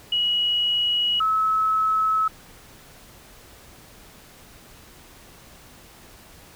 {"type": "tone pair in turn", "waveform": "sine", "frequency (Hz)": [2912, 1294.9], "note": ["F#7", "E6"], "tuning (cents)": [-28, -31], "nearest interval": "octave + major second", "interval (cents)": 1403, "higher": "first", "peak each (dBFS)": [-19, -18], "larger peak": "second", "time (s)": [[0.12, 1.2], [1.2, 2.28]], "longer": "neither", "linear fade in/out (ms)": 5, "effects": ["pink hiss -48 dBFS RMS until 6.55 s"]}